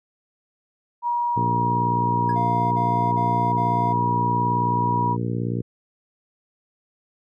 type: tone with pitch glide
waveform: sine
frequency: 956 to 965.4 Hz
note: A#5 to B5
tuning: +43 to -40 cents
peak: -20 dBFS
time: 1.02-5.17 s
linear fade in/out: 50 ms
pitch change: +17 cents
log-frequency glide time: 2.51-4.43 s
type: harmonic tone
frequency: 58.9 Hz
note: A#1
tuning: 19 cents sharp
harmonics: 2 / 3 / 4 / 5 / 6 / 7 / 8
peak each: -25 / -29 / -31 / -33 / -35 / -36 / -37 dBFS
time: 1.36-5.62 s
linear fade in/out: 10 ms
type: tone with exponential decay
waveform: triangle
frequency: 1661.2 Hz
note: G#6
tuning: in tune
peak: -28 dBFS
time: 2.29-2.39 s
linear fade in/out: 5 ms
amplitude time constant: 20 ms
type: tone bursts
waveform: triangle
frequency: 698.5 Hz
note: F5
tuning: in tune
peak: -26 dBFS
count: 4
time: 2.35-3.935 s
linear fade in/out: 20 ms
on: 370 ms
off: 35 ms
effects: none